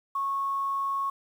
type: tone with quantisation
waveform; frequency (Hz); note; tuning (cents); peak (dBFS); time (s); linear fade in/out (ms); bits
sine; 1100; C#6; -14; -26; 0.15-1.1; 5; 9
effects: none